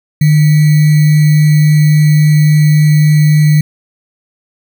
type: tone with sample-and-hold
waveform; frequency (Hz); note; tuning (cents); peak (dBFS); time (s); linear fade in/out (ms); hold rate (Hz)
sine; 151.8; D#3; -42; -4; 0.21-3.61; 5; 2100
effects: none